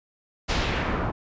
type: noise with low-pass filter sweep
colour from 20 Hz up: pink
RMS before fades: -26 dBFS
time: 0.48-1.12 s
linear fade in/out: 20 ms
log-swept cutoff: 5300 to 970 Hz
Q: 1.1
effects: resampled to 16000 Hz